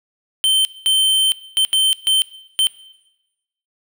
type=tone bursts at uneven times; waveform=square; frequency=3101 Hz; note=G7; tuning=19 cents flat; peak=-13 dBFS; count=6; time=0.44-0.65 / 0.86-1.32 / 1.57-1.65 / 1.73-1.93 / 2.07-2.22 / 2.59-2.67 s; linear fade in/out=0 ms; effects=noise-tail reverb RT60 1.0 s tail -19 dB re dry